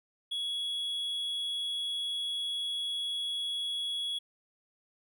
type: tone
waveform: triangle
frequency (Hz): 3354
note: G#7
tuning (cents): +16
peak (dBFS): -30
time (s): 0.31-4.19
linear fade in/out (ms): 10
effects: none